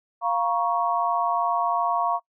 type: chord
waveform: sine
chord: Bb minor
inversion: second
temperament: equal with one note detuned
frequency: 698.5 / 945.9 / 1108.7 Hz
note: F5 / Bb5 / Db6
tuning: 0 / +25 / 0 cents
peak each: -25 dBFS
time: 0.21-2.2 s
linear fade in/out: 50 ms
effects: noise-tail reverb RT60 0.1 s tail -23 dB re dry